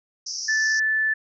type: band-pass noise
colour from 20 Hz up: white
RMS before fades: -31 dBFS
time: 0.26-0.8 s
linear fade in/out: 10 ms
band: 5000 to 6000 Hz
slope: 96 dB/octave
type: tone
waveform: sine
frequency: 1751 Hz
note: A6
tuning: 9 cents flat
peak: -19 dBFS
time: 0.48-1.14 s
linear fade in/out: 10 ms
effects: none